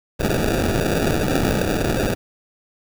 white noise with sample-and-hold, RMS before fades -20 dBFS, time 0.19-2.15 s, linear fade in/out 20 ms, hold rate 1050 Hz, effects none

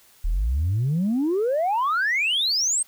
sine exponential sweep, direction up, 35.63 to 8740 Hz, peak -18 dBFS, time 0.24-2.83 s, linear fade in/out 10 ms, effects tanh soft clip ceiling -17 dBFS + white hiss -55 dBFS RMS until 2.87 s

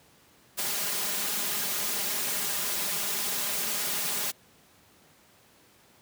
white noise with comb filter, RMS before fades -30 dBFS, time 0.57-4.32 s, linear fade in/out 20 ms, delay 4.9 ms, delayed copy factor +0.7, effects pink hiss -59 dBFS RMS until 6.01 s + high-pass 100 Hz 12 dB/octave

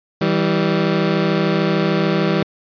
20% pulse tone pair together, 162.62 / 196 Hz, E3 / G3, -23 / 0 cents, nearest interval minor third, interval 323 cents, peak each -13 dBFS, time 0.21-2.43 s, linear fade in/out 5 ms, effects resampled to 11025 Hz

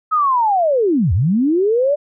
sine linear two-way sweep, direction down then up, 1292 to 75.5 to 598 Hz, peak -12 dBFS, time 0.11-1.96 s, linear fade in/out 20 ms, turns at 1.13 s, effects none

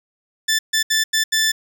15% pulse tone bursts at uneven times, 1760 Hz, A6, in tune, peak -9 dBFS, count 5, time 0.48-0.59 / 0.73-0.83 / 0.9-1.04 / 1.13-1.24 / 1.32-1.52 s, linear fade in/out 10 ms, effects none

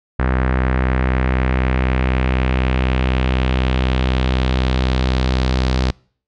sawtooth tone with low-pass filter sweep, 64 Hz, C2, 38 cents flat, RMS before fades -17 dBFS, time 0.19-5.91 s, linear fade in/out 5 ms, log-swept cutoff 1700 to 4600 Hz, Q 2.1, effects noise-tail reverb RT60 0.5 s tail -26 dB re dry

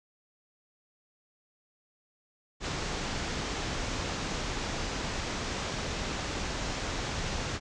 pink low-pass noise, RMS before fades -34 dBFS, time 2.6-7.6 s, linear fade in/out 50 ms, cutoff 7200 Hz, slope 48 dB/octave, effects none

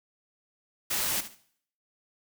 white noise with echo, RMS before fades -29 dBFS, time 0.9-1.21 s, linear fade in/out 10 ms, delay 72 ms, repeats 2, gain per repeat -13 dB, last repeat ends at 1.354 s, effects noise-tail reverb RT60 0.6 s tail -17 dB re dry

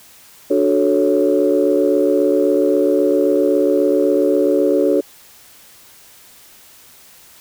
sine chord, D major seventh, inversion none, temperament equal with one note detuned, 293.7 / 370 / 437.5 / 554.4 Hz, D4 / F#4 / A4 / C#5, 0 / 0 / -10 / 0 cents, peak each -17 dBFS, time 0.5-5.01 s, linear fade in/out 10 ms, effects tanh soft clip ceiling -3 dBFS + white hiss -45 dBFS RMS until 7.4 s

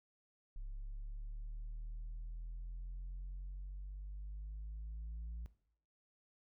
sine exponential sweep, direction up, 33.91 to 56.9 Hz, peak -40 dBFS, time 0.56-5.46 s, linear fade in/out 0 ms, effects noise-tail reverb RT60 0.6 s tail -18 dB re dry + tanh soft clip ceiling -41 dBFS

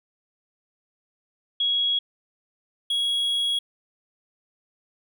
sine / triangle tone pair in turn, 3322 / 3322 Hz, G#7 / G#7, 0 / 0 cents, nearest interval unison, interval 0 cents, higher neither, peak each -20 dBFS, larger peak neither, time 1.6-1.99 / 2.9-3.59 s, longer second, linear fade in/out 5 ms, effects none

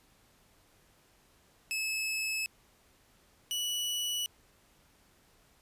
sawtooth tone pair in turn, 2596 / 2947 Hz, E7 / F#7, -27 / -8 cents, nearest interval major second, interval 219 cents, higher second, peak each -28 dBFS, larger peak neither, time 1.71-2.46 / 3.51-4.26 s, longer neither, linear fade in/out 0 ms, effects pink hiss -65 dBFS RMS until 5.61 s + resampled to 32000 Hz

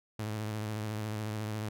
sawtooth tone with vibrato, 107.4 Hz, A2, 41 cents flat, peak -30 dBFS, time 0.19-1.69 s, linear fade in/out 5 ms, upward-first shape sine, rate 14 Hz, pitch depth 44 cents each way, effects none

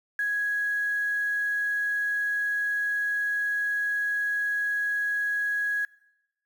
sine tone with quantisation, 1664 Hz, G#6, 3 cents sharp, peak -24 dBFS, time 0.19-5.85 s, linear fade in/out 2 ms, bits 8, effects noise-tail reverb RT60 0.9 s tail -21 dB re dry

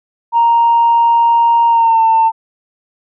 sine tone with pitch glide, 932.3 to 897.9 Hz, A#5 to A5, 0 to +35 cents, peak -6 dBFS, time 0.32-2.32 s, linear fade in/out 50 ms, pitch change -65 cents, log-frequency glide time 1.68-2.03 s, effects tanh soft clip ceiling -3 dBFS

